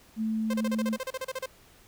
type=tone; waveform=sine; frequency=220 Hz; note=A3; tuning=in tune; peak=-26 dBFS; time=0.16-0.98 s; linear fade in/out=50 ms
type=tone bursts; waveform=sawtooth; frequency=522 Hz; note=C5; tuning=4 cents flat; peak=-27 dBFS; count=14; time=0.5-1.46 s; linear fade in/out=5 ms; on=37 ms; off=34 ms
effects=pink hiss -57 dBFS RMS until 1.87 s